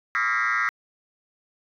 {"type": "tone with frequency modulation", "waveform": "sine", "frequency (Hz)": 1616, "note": "G#6", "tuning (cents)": -48, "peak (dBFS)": -19, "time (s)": [0.15, 0.69], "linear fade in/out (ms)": 0, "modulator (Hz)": 117, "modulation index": 3.7, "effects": ["tanh soft clip ceiling -18 dBFS"]}